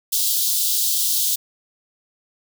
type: high-pass noise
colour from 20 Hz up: white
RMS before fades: -20 dBFS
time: 0.12-1.36 s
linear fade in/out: 10 ms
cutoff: 3300 Hz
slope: 48 dB/octave
effects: none